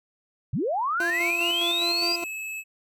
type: linear sweep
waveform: sine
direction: up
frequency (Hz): 91.6 to 4906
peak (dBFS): -23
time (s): 0.53-2.16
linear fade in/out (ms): 5
type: tone with tremolo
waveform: 20% pulse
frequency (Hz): 343.2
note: F4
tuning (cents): -30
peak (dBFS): -23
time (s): 1-2.24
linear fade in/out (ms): 2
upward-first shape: square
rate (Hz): 4.9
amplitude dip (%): 40
type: tone with pitch glide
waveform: square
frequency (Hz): 2580 to 2596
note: E7 to E7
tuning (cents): -38 to -27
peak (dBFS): -32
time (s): 1.1-2.64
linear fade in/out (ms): 50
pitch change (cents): +11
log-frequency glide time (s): 1.72-2.5
effects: none